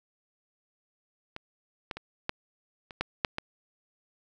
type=clicks; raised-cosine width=0.3 ms; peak=-22 / -18 / -23 / -12 / -27 / -12 / -8 / -15 dBFS; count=8; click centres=1.364 / 1.912 / 1.97 / 2.294 / 2.908 / 3.01 / 3.248 / 3.384 s; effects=none